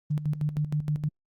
sine tone with tremolo, 150 Hz, D3, 37 cents sharp, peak -23 dBFS, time 0.1-1.09 s, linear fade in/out 10 ms, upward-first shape square, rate 6.4 Hz, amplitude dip 70%, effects Opus 32 kbps

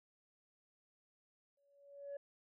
sine tone with exponential growth, 565 Hz, C#5, 33 cents sharp, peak -39 dBFS, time 1.57-2.17 s, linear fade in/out 5 ms, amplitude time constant 130 ms, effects tanh soft clip ceiling -40 dBFS

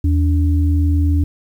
sine tone pair together, 80.51 / 288 Hz, E2 / D4, -40 / -34 cents, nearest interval octave + minor seventh, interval 2206 cents, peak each -12 / -21 dBFS, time 0.04-1.24 s, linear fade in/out 5 ms, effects 8-bit

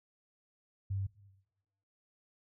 sine tone, 97.6 Hz, G2, 7 cents flat, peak -32 dBFS, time 0.9-1.07 s, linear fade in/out 10 ms, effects noise-tail reverb RT60 1.0 s tail -19 dB re dry

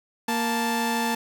sawtooth tone pair together, 233.1 / 879.4 Hz, A#3 / A5, 0 / -1 cents, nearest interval octave + major seventh, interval 2299 cents, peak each -22 dBFS, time 0.28-1.15 s, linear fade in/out 5 ms, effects none

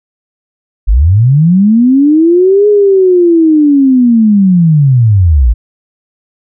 sine linear two-way sweep, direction up then down, 42.43 to 419.9 to 50.7 Hz, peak -3 dBFS, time 0.87-5.54 s, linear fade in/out 20 ms, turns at 2.68 s, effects none

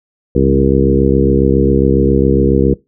harmonic tone with a mistuned harmonic, 67.3 Hz, C2, 49 cents sharp, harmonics 1 / 2 / 3 / 4 / 5 / 6 / 7, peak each -16 / -16 / -16 / -16 / -16 / -16 / -16 dBFS, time 0.35-2.74 s, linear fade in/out 5 ms, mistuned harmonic 2, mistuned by +34 cents, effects noise-tail reverb RT60 0.2 s tail -21 dB re dry

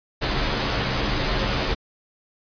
pink noise with comb filter, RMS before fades -23 dBFS, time 0.21-1.75 s, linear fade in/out 20 ms, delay 12 ms, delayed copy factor -0.65, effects resampled to 11025 Hz

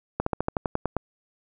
slowing click train, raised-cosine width 1 ms, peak -10 dBFS, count 10, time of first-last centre 0.2-0.967 s, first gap 64 ms, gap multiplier 1.07, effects none

